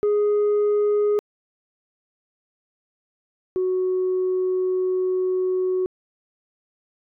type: tone pair in turn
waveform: sine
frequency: 415.3 / 370 Hz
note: G#4 / F#4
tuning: 0 / 0 cents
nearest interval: major second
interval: 200 cents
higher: first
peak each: -14 / -18 dBFS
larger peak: first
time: 0.03-1.19 / 3.56-5.86 s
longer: second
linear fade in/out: 0 ms
effects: tanh soft clip ceiling -16 dBFS